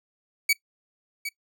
sawtooth tone with echo, 2272 Hz, C#7, 42 cents sharp, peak -15 dBFS, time 0.49-0.53 s, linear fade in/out 5 ms, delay 760 ms, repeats 1, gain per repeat -11 dB, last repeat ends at 1.29 s, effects noise-tail reverb RT60 0.1 s tail -20 dB re dry

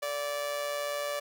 sawtooth tone with amplitude modulation, 581 Hz, D5, 19 cents flat, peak -25 dBFS, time 0.02-1.2 s, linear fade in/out 10 ms, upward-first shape sine, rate 138 Hz, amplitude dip 50%, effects none

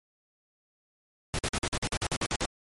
pink noise bursts, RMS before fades -29 dBFS, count 12, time 1.34-2.455 s, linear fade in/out 0 ms, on 48 ms, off 49 ms, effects MP3 48 kbps

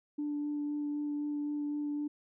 sine tone with vibrato, 293.7 Hz, D4, in tune, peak -31 dBFS, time 0.18-2.08 s, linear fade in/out 10 ms, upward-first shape sine, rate 3.9 Hz, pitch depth 9 cents each way, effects tanh soft clip ceiling -28 dBFS

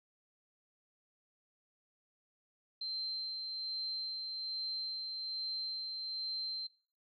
sine tone with tremolo, 4125 Hz, C8, 25 cents flat, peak -36 dBFS, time 2.81-6.67 s, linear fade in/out 5 ms, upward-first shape sine, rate 1.2 Hz, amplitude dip 30%, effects noise-tail reverb RT60 0.4 s tail -18 dB re dry

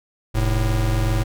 square tone pair together, 43.8 / 109.6 Hz, F1 / A2, +6 / -6 cents, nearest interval octave + major third, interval 1588 cents, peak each -21 dBFS, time 0.34-1.24 s, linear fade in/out 20 ms, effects none

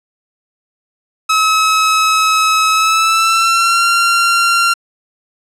sawtooth tone with pitch glide, 1286 to 1378.3 Hz, E6 to F6, -43 to -23 cents, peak -6 dBFS, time 1.29-4.74 s, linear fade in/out 10 ms, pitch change +120 cents, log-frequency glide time 2.71-3.86 s, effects low-pass 10000 Hz 12 dB/octave

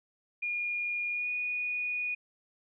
sine tone with pitch glide, 2428 to 2463 Hz, D#7 to D#7, -43 to -18 cents, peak -30 dBFS, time 0.42-2.15 s, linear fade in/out 10 ms, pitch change +25 cents, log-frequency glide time 1.11-1.29 s, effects none

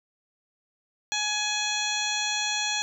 harmonic tone with a mistuned harmonic, 840 Hz, G#5, 19 cents sharp, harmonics 1 / 2 / 3 / 4 / 5 / 7 / 8 / 9, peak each -34 / -34 / -32 / -32 / -32 / -34 / -35 / -44 dBFS, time 1.12-2.82 s, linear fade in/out 0 ms, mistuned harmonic 9, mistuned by -19 cents, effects 10-bit

